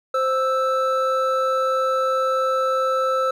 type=tone pair together; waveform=triangle; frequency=523.2 / 1318.5 Hz; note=C5 / E6; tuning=0 / 0 cents; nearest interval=octave + major third; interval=1600 cents; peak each=-19 dBFS; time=0.14-3.31 s; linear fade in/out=5 ms; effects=none